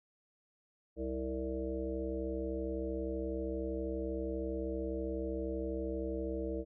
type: harmonic tone with a mistuned harmonic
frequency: 65.41 Hz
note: C2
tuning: in tune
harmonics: 1 / 3 / 5 / 7 / 9 / 10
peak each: -40 / -46 / -39 / -40 / -43 / -54 dBFS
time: 0.96-6.65 s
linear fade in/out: 50 ms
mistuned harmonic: 9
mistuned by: -21 cents
effects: none